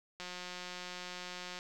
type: click train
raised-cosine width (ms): 0.2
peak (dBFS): -26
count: 251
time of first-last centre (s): 0.2-1.589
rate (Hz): 180
effects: none